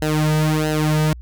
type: tone with flanger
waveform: sawtooth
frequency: 154.1 Hz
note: D#3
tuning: 16 cents flat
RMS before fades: -18 dBFS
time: 0.02-1.13 s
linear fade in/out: 2 ms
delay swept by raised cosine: 0.86 to 2.86 ms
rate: 1.5 Hz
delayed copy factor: -0.95
effects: added 60 Hz sine -33 dBFS peak until 1.21 s